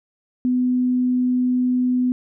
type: tone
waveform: sine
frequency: 250.6 Hz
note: B3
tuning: 25 cents sharp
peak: -16 dBFS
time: 0.45-2.12 s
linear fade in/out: 0 ms
effects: none